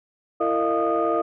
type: tone cluster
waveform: sine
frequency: 334.7 / 454.3 / 613 / 688 / 1232 Hz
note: E4 / A#4 / D#5 / F5 / D#6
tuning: +26 / -45 / -26 / -26 / -17 cents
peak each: -25 dBFS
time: 0.4-1.22 s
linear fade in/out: 10 ms
effects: tanh soft clip ceiling -12 dBFS